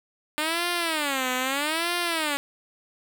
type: tone with vibrato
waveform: 5% pulse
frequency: 297.9 Hz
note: D4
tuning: 25 cents sharp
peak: -13 dBFS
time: 0.38-2.37 s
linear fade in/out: 0 ms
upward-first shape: sine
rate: 0.79 Hz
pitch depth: 280 cents each way
effects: none